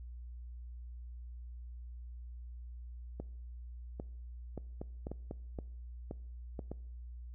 clicks, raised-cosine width 2 ms, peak -27 dBFS, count 11, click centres 3.2 / 3.999 / 4.577 / 4.815 / 5.069 / 5.116 / 5.311 / 5.588 / 6.111 / 6.592 / 6.716 s, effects noise-tail reverb RT60 0.7 s tail -22 dB re dry + added 60 Hz sine -44 dBFS peak until 7.34 s

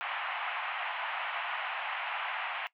pink band-pass noise, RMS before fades -36 dBFS, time 0.01-2.67 s, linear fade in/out 0 ms, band 710 to 3000 Hz, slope 48 dB/octave, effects noise-tail reverb RT60 0.1 s tail -19 dB re dry

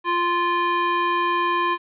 square tone with high-pass filter, 347.7 Hz, F4, 8 cents flat, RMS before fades -21 dBFS, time 0.04-1.78 s, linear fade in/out 50 ms, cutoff 730 Hz, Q 5.1, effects resampled to 8000 Hz + 9-bit

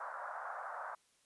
white band-pass noise, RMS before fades -44 dBFS, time 0-0.95 s, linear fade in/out 5 ms, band 590 to 1500 Hz, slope 48 dB/octave, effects white hiss -72 dBFS RMS until 1.25 s + resampled to 24000 Hz

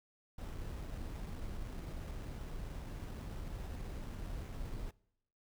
brown noise with sample-and-hold, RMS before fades -43 dBFS, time 0.38-4.91 s, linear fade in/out 5 ms, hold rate 4410 Hz, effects noise-tail reverb RT60 0.8 s tail -24 dB re dry

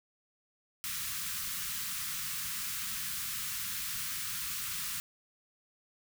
white band-stop noise, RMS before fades -37 dBFS, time 0.84-5 s, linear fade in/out 0 ms, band 220 to 1100 Hz, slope 48 dB/octave, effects none

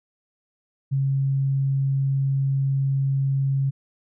sine tone, 136.4 Hz, C#3, 28 cents flat, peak -19 dBFS, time 0.91-3.71 s, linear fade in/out 20 ms, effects none

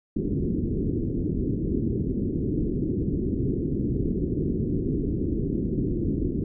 white low-pass noise, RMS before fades -26 dBFS, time 0.16-6.44 s, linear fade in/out 5 ms, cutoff 380 Hz, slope 48 dB/octave, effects none

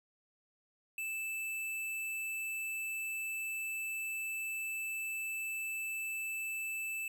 square tone, 2637 Hz, E7, in tune, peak -37 dBFS, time 0.98-7.08 s, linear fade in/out 2 ms, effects none

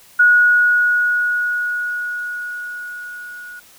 sine tone with level ramp, 1455 Hz, F#6, 29 cents flat, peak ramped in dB -7 to -32 dBFS, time 0.19-3.6 s, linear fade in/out 10 ms, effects white hiss -47 dBFS RMS until 3.78 s

